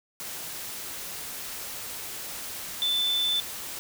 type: tone in noise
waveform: sine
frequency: 3522 Hz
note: A7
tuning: 1 cent sharp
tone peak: -23 dBFS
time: 2.82-3.4 s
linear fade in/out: 0 ms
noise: white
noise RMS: -37 dBFS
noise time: 0.2-3.79 s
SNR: +11 dB
effects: none